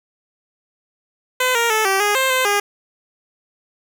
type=tone with pitch steps; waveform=10% pulse; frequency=508 / 467 / 436 / 387.2 / 413 / 527 / 516 / 408 Hz; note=B4 / A#4 / A4 / G4 / G#4 / C5 / C5 / G#4; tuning=+49 / +3 / -16 / -21 / -10 / +12 / -24 / -31 cents; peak=-7 dBFS; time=1.4-2.6 s; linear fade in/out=5 ms; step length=150 ms; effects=none